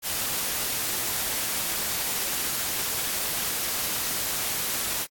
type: noise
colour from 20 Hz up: white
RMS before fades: -28 dBFS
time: 0.02-5.07 s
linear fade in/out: 50 ms
effects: AAC 64 kbps